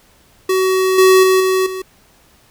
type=tone with level steps; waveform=square; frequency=376.1 Hz; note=F#4; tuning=28 cents sharp; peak=-13 / -7 / -10 / -13 / -23 dBFS; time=0.49-1.82 s; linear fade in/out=5 ms; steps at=0.98 / 1.23 / 1.4 / 1.66 s; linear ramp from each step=5 ms; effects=pink hiss -51 dBFS RMS until 2.5 s